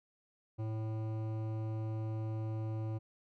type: tone with hard clipping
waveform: sine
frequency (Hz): 110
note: A2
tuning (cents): 0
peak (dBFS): -37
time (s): 0.58-2.99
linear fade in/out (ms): 20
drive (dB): 14
effects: none